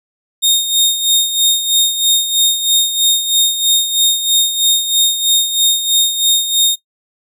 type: tone with tremolo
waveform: sawtooth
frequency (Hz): 3692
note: A#7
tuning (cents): -17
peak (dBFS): -5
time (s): 0.42-6.76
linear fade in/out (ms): 20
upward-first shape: sine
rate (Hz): 3.1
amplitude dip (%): 65
effects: noise-tail reverb RT60 0.1 s tail -19 dB re dry